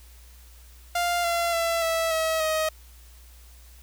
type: tone with pitch steps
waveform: sawtooth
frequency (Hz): 698.5 / 684.1 / 670 / 656.3 / 642.8 / 629.5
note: F5 / F5 / E5 / E5 / E5 / D#5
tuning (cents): 0 / -36 / +28 / -8 / -44 / +20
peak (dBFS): -19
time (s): 0.95-2.69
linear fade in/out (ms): 5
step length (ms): 290
effects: added 60 Hz sine -47 dBFS peak until 3.82 s + white hiss -55 dBFS RMS until 3.82 s